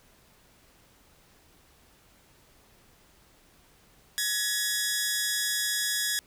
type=tone pair together; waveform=10% pulse; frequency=1684.7 / 1895 Hz; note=G#6 / A#6; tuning=+24 / +28 cents; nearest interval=major second; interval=204 cents; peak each=-18 / -25 dBFS; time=4.18-6.19 s; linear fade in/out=0 ms; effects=pink hiss -60 dBFS RMS until 6.26 s